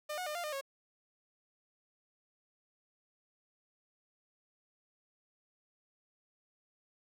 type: tone with pitch steps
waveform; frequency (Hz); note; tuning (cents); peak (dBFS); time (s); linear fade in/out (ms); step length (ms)
sawtooth; 603 / 729 / 604 / 696 / 606 / 548; D5 / F#5 / D5 / F5 / D#5 / C#5; +46 / -26 / +48 / -6 / -46 / -20; -33; 0.09-0.612; 10; 87
effects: none